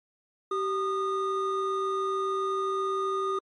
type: tone pair together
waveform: triangle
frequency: 386.2 / 1226 Hz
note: G4 / D#6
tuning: -26 / -26 cents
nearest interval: octave + minor sixth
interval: 2000 cents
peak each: -27 dBFS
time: 0.51-3.39 s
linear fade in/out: 5 ms
effects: MP3 48 kbps